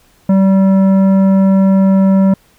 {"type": "tone with tanh clipping", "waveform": "sine", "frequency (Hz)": 192.8, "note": "G3", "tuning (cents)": -28, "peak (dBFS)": -8, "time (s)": [0.29, 2.34], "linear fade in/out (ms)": 5, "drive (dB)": 11, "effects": ["pink hiss -51 dBFS RMS until 2.58 s"]}